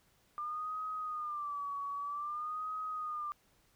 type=tone with vibrato; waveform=sine; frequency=1193 Hz; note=D6; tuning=27 cents sharp; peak=-36 dBFS; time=0.38-3.32 s; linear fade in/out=0 ms; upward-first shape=sine; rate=0.52 Hz; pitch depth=97 cents each way; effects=pink hiss -70 dBFS RMS until 3.75 s